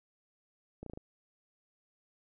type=slowing click train; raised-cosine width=2 ms; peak=-30 dBFS; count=5; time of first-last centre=0.83-0.974 s; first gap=33 ms; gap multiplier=1.06; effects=none